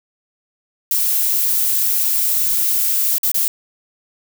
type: noise with dropouts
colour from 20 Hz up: violet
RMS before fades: -17 dBFS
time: 0.91-3.48 s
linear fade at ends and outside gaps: 1 ms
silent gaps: 3.182-3.232 / 3.316-3.344 s
effects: none